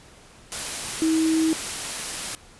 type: tone in noise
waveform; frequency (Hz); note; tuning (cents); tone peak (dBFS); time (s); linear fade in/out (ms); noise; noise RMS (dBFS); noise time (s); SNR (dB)
sine; 320.2; D#4; +50; -18; 1.02-1.53; 0; white; -30; 0.52-2.35; +9
effects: pink hiss -50 dBFS RMS until 2.59 s + resampled to 24000 Hz